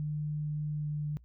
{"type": "tone with pitch glide", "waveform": "sine", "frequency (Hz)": [150.3, 149], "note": ["D3", "D3"], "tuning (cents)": [40, 25], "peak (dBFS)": -31, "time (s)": [0, 1.17], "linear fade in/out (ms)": 0, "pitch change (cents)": -15, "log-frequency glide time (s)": [0.61, 1.04], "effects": ["noise-tail reverb RT60 0.1 s tail -24 dB re dry", "added 60 Hz sine -54 dBFS peak until 1.24 s"]}